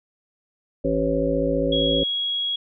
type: harmonic tone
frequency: 55 Hz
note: A1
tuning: in tune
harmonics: 1 / 3 / 5 / 7 / 9 / 10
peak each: -29 / -29 / -25 / -28 / -26 / -24 dBFS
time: 0.84-2.04 s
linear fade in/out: 10 ms
type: tone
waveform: sine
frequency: 3316 Hz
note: G#7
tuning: 3 cents flat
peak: -22 dBFS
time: 1.72-2.56 s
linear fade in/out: 5 ms
effects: none